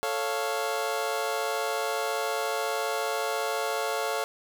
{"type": "chord", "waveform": "25% pulse", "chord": "A augmented", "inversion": "none", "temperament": "equal", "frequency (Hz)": [440, 554.4, 698.5], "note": ["A4", "C#5", "E#5"], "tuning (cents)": [0, 0, 0], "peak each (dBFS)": -28, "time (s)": [0.03, 4.24], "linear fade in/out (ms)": 0, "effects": []}